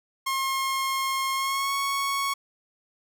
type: tone with pitch glide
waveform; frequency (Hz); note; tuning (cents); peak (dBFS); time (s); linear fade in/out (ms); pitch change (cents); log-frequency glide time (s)
sawtooth; 1073 to 1107; C6 to C#6; +43 to -3; -21; 0.26-2.34; 10; +54; 1.34-1.74
effects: none